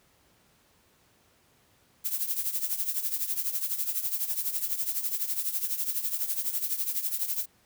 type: noise with tremolo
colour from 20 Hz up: violet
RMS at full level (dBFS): -27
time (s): 2.04-7.46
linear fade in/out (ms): 20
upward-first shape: triangle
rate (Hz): 12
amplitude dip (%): 80
effects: pink hiss -64 dBFS RMS until 7.65 s + high-pass 60 Hz 12 dB/octave